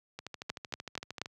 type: two click trains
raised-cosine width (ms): 0.2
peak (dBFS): -16 / -23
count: 4 / 15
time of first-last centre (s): 0.5-1.216 / 0.19-1.259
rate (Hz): 4.19 / 13.1
effects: high-pass 80 Hz 12 dB/octave